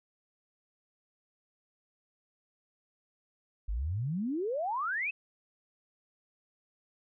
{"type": "exponential sweep", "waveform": "sine", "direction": "up", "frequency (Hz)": [46.25, 2664], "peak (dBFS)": -30, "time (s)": [3.68, 5.11], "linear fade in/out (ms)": 10, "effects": []}